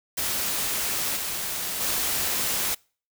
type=noise with level steps; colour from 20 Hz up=white; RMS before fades=-27 / -30 / -26 dBFS; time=0.17-2.75 s; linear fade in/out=10 ms; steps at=1.16 / 1.8 s; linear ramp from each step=10 ms; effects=noise-tail reverb RT60 0.4 s tail -26 dB re dry